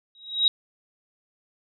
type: tone with exponential growth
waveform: sine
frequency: 3819 Hz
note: A#7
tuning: 41 cents sharp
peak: -13 dBFS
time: 0.15-0.48 s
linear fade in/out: 1 ms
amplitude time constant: 71 ms
effects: none